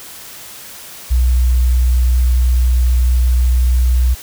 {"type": "tone", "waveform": "sine", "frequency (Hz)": 61.74, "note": "B1", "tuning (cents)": 0, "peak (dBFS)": -9, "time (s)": [1.1, 4.15], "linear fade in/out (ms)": 20, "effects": ["white hiss -34 dBFS RMS until 4.22 s"]}